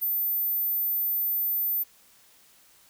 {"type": "tone", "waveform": "sine", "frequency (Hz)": 14080, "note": "A9", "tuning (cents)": 0, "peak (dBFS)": -23, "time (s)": [0.01, 1.84], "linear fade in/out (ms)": 20, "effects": ["tanh soft clip ceiling -19 dBFS", "white hiss -58 dBFS RMS until 2.89 s"]}